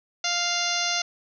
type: harmonic tone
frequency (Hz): 698.5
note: F5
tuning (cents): 0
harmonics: 1 / 2 / 3 / 4 / 5 / 6 / 7 / 8 / 9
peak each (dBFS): -32 / -32 / -32 / -32 / -32 / -32 / -32 / -32 / -32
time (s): 0.24-1.02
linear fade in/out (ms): 5
effects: none